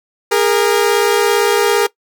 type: tone pair together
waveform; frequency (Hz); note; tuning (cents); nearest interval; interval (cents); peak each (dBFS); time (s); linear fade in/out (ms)
sawtooth; 408.6 / 466.2; G#4 / A#4; -28 / 0; major second; 228; -10; 0.31-1.87; 10
effects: noise-tail reverb RT60 0.1 s tail -19 dB re dry